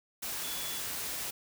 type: tone in noise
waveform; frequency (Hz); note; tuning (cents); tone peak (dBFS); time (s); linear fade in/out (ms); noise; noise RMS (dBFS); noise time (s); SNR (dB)
sine; 3419; G#7; +50; -43; 0.43-0.8; 10; white; -37; 0.22-1.31; -9
effects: none